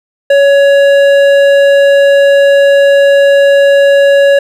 sine tone with hard clipping, 560 Hz, C#5, 18 cents sharp, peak -5 dBFS, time 0.3-4.39 s, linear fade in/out 5 ms, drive 10 dB, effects none

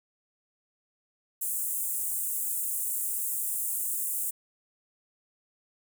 pink high-pass noise, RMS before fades -31 dBFS, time 1.41-4.31 s, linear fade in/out 10 ms, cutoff 7900 Hz, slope 48 dB/octave, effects none

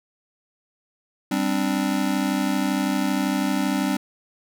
square chord, G suspended fourth, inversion none, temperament just, 196 / 261.3 / 294 Hz, G3 / C4 / D4, 0 / -2 / +2 cents, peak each -26 dBFS, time 1.31-3.97 s, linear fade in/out 5 ms, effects none

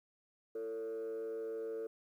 sine tone with frequency modulation, 449.2 Hz, A4, 36 cents sharp, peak -36 dBFS, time 0.55-1.87 s, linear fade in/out 5 ms, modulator 113 Hz, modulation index 0.53, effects tanh soft clip ceiling -36 dBFS + 12-bit

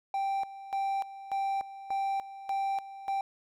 triangle tone with tremolo, 784 Hz, G5, in tune, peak -26 dBFS, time 0.14-3.21 s, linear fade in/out 2 ms, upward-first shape square, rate 1.7 Hz, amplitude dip 80%, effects none

